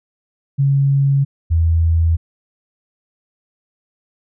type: tone pair in turn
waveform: sine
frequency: 138.59 / 82.41 Hz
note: C#3 / E2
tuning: 0 / 0 cents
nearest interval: major sixth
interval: 900 cents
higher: first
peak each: -11 dBFS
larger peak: neither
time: 0.58-1.25 / 1.5-2.17 s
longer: neither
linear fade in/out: 20 ms
effects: none